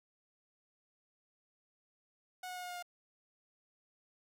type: tone with pitch steps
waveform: sawtooth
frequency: 733 / 727.9 / 722.9 / 717.9 / 713 / 708 Hz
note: F#5 / F#5 / F#5 / F5 / F5 / F5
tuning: -16 / -29 / -40 / +48 / +36 / +23 cents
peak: -38 dBFS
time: 2.43-2.826 s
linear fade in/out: 5 ms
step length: 66 ms
effects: none